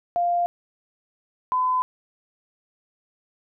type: tone pair in turn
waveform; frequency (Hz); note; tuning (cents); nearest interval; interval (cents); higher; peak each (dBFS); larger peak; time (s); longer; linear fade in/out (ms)
sine; 698 / 1012.8; F5 / B5; -1 / +43; tritone; 644; second; -19; neither; 0.16-0.46 / 1.52-1.82; neither; 0
effects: none